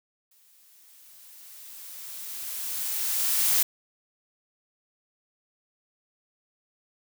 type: noise with exponential growth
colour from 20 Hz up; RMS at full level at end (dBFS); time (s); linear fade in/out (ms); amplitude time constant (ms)
blue; -21; 0.31-3.63; 5; 720
effects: none